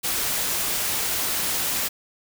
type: noise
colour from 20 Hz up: white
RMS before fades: -25 dBFS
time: 0.03-1.89 s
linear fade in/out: 20 ms
effects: none